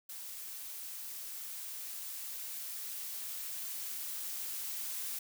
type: noise with level ramp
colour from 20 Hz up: blue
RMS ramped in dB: -45 to -39 dBFS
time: 0.09-5.19 s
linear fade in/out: 5 ms
effects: none